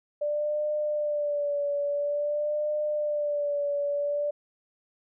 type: tone with vibrato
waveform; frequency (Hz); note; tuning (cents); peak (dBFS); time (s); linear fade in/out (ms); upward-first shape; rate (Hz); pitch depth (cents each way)
sine; 587.3; D5; 0; -25; 0.21-4.31; 10; sine; 0.49; 41
effects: none